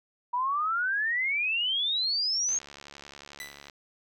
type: exponential sweep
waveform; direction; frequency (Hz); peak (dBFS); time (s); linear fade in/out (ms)
sine; up; 958 to 6600; -25; 0.33-2.59; 10
type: click train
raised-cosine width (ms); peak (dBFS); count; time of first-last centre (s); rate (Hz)
0.2; -27; 87; 2.49-3.698; 71.2
type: tone with exponential decay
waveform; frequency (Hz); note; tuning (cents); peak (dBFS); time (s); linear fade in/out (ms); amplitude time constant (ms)
sawtooth; 1985; B6; +8; -31; 3.4-3.69; 1; 61
effects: none